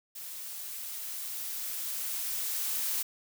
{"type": "noise with level ramp", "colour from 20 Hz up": "blue", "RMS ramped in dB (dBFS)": [-42, -31], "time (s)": [0.15, 3.03], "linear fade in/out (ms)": 10, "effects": []}